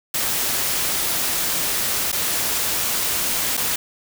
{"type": "noise with dropouts", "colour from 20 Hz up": "white", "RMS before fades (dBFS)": -22, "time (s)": [0.14, 3.76], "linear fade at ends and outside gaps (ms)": 5, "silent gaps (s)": [[2.118, 2.126], [3.57, 3.574]], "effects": []}